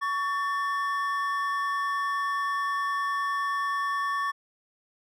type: tone pair together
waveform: triangle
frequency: 1122.6 / 1782 Hz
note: C#6 / A6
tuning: +22 / +22 cents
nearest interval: minor sixth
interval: 800 cents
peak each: -25 / -30 dBFS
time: 0.01-4.32 s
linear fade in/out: 20 ms
effects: none